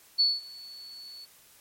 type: tone with ADSR envelope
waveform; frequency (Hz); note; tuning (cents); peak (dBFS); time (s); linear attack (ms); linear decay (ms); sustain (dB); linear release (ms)
sine; 4435; C#8; 0; -18; 0.18-1.26; 22; 200; -24; 22
effects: white hiss -57 dBFS RMS until 1.6 s + MP3 64 kbps